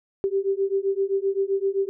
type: beating tone pair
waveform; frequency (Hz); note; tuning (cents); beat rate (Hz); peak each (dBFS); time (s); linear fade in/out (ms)
sine; 387.6 / 395.3; G4 / G4; -20 / +15; 7.7; -24; 0.24-1.89; 0
effects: none